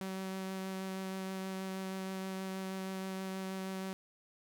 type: tone with vibrato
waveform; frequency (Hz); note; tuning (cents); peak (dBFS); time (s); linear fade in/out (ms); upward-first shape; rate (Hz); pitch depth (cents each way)
sawtooth; 190; F#3; +46; -34; 0.01-3.93; 0; sine; 6.3; 9
effects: none